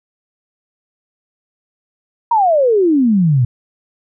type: exponential sweep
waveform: sine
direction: down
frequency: 964 to 116.54 Hz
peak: -9 dBFS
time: 2.31-3.45 s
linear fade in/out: 5 ms
effects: none